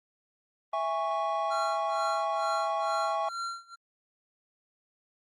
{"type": "chord", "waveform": "triangle", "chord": "C# minor", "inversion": "first", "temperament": "equal with one note detuned", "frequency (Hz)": [659.3, 820.6, 1108.7], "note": ["E5", "G#5", "C#6"], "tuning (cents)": [0, -21, 0], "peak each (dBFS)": -30, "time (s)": [0.73, 3.29], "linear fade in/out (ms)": 5}
{"type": "tone with tremolo", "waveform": "square", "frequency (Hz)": 1371, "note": "F6", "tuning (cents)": -32, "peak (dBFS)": -32, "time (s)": [1.5, 3.76], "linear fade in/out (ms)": 20, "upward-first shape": "sine", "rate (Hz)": 2.2, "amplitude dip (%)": 95}
{"effects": ["low-pass 7000 Hz 12 dB/octave", "Opus 32 kbps"]}